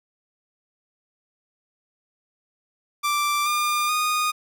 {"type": "tone with pitch steps", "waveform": "sawtooth", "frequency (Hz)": [1174.7, 1202.9, 1231.7], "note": ["D6", "D6", "D#6"], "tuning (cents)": [0, 41, -18], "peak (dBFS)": -17, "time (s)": [3.03, 4.32], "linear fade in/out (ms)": 20, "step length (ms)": 430, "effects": []}